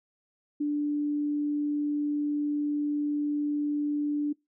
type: tone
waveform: sine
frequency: 293.7 Hz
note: D4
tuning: in tune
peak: -25 dBFS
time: 0.6-4.33 s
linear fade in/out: 10 ms
effects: noise-tail reverb RT60 0.2 s tail -24 dB re dry